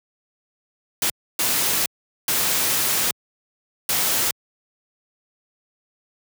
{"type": "noise bursts at uneven times", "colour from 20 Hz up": "white", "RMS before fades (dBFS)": -21, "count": 4, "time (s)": [[1.02, 1.1], [1.39, 1.86], [2.28, 3.11], [3.89, 4.31]], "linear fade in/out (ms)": 2, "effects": ["high-pass 80 Hz 12 dB/octave"]}